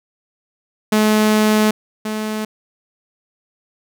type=tone pair in turn; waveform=sawtooth; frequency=214.4 / 215.5 Hz; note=A3 / A3; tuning=-45 / -36 cents; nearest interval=unison; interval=9 cents; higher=second; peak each=-8 / -17 dBFS; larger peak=first; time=0.92-1.71 / 2.05-2.45 s; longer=first; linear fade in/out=5 ms; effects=none